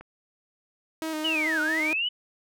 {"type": "click", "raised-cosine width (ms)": 0.5, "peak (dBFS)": -29, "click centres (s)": 0.01}
{"type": "tone with vibrato", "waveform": "sawtooth", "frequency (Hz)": 313.9, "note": "D#4", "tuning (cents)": 15, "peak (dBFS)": -25, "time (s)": [1.02, 1.93], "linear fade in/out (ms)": 0, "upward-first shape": "square", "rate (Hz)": 4.5, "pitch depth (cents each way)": 28}
{"type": "linear two-way sweep", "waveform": "sine", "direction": "down then up", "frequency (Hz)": [3025, 1427, 3025], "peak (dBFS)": -24, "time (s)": [1.24, 2.09], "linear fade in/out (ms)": 10, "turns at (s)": 1.61}
{"effects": []}